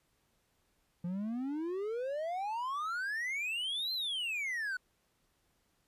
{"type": "exponential two-way sweep", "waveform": "triangle", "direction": "up then down", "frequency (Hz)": [169.9, 4186, 1463], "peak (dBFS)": -32, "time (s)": [1.04, 4.77], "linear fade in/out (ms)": 5, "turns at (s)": 3.93, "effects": ["pink hiss -75 dBFS RMS until 5.87 s", "resampled to 32000 Hz"]}